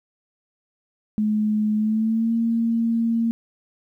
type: tone with pitch glide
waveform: sine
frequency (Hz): 213.1 to 229.7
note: G#3 to A#3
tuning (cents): +45 to -25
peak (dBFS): -18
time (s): 1.18-3.31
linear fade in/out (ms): 0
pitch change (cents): +130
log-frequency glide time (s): 1.76-2.33
effects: 10-bit